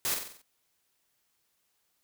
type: noise with echo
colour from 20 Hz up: white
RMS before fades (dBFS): -30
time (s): 0.05-0.14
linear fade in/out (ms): 0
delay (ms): 46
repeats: 6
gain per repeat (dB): -5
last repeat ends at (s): 0.416
effects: white hiss -75 dBFS RMS until 2.03 s